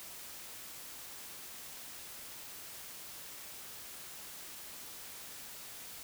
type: silence
effects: white hiss -48 dBFS RMS until 6.03 s